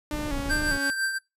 sawtooth tone with vibrato, 289 Hz, D4, 28 cents flat, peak -26 dBFS, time 0.11-0.9 s, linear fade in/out 0 ms, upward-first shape square, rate 2.5 Hz, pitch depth 61 cents each way
brown noise, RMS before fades -32 dBFS, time 0.12-0.78 s, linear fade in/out 5 ms
square tone with tremolo, 1568 Hz, G6, in tune, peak -23 dBFS, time 0.49-1.19 s, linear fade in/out 20 ms, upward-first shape triangle, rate 5.9 Hz, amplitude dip 60%
effects noise-tail reverb RT60 0.2 s tail -22 dB re dry + resampled to 32000 Hz

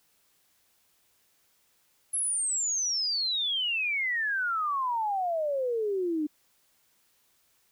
sine exponential sweep, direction down, 11175 to 293.7 Hz, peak -26 dBFS, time 2.13-6.27 s, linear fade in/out 10 ms, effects white hiss -68 dBFS RMS until 7.71 s

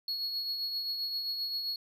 triangle tone with tremolo, 4339 Hz, C#8, 38 cents flat, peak -29 dBFS, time 0.08-1.76 s, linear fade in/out 2 ms, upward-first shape triangle, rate 7.6 Hz, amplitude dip 45%, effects none

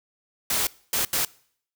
white noise bursts at uneven times, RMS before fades -24 dBFS, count 3, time 0.5-0.67 / 0.93-1.05 / 1.13-1.25 s, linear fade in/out 2 ms, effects noise-tail reverb RT60 0.6 s tail -23 dB re dry

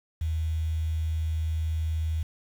sine tone with quantisation, 79.8 Hz, D#2, 44 cents sharp, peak -25 dBFS, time 0.21-2.23 s, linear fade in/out 5 ms, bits 8, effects none

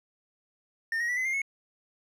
triangle tone with pitch steps, 1817 / 1886.5 / 1958.7 / 2034 / 2111 / 2192 Hz, A#6 / A#6 / B6 / C7 / C7 / C#7, -45 / +20 / -15 / -50 / +15 / -20 cents, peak -25 dBFS, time 0.92-1.418 s, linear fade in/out 2 ms, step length 83 ms, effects none

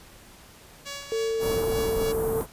5% pulse tone with tremolo, 564 Hz, C#5, 30 cents sharp, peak -22 dBFS, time 0.85-2.13 s, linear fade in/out 20 ms, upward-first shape sine, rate 3.4 Hz, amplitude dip 55%
sine tone with pitch glide, 449.6 to 446.8 Hz, A4 to A4, +37 to +27 cents, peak -24 dBFS, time 1.12-2.41 s, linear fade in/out 0 ms, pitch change -10 cents, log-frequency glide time 1.39-2.13 s
pink band-stop noise, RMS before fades -31 dBFS, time 1.39-2.47 s, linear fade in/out 50 ms, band 1200 to 10000 Hz, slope 24 dB/octave
effects pink hiss -50 dBFS RMS until 2.52 s + resampled to 32000 Hz

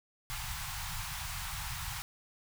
pink band-stop noise, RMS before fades -39 dBFS, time 0.3-2.02 s, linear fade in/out 0 ms, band 150 to 790 Hz, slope 48 dB/octave, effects none

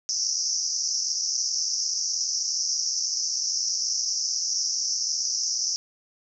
pink band-pass noise, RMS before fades -27 dBFS, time 0.09-5.76 s, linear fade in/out 0 ms, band 5200 to 6100 Hz, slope 96 dB/octave, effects none

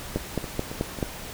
two click trains, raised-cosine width 2 ms, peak -20 / -11 dBFS, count 4 / 5, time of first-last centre 0.17-0.987 / 0.16-1.028 s, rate 3.67 / 4.61 Hz, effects pink hiss -38 dBFS RMS until 1.33 s

